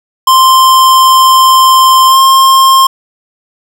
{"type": "tone with pitch glide", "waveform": "square", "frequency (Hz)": [1046.5, 1062.9], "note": ["C6", "C6"], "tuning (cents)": [0, 27], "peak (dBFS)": -3, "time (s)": [0.27, 2.87], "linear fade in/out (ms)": 5, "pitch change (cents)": 27, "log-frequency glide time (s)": [2.08, 2.18], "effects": []}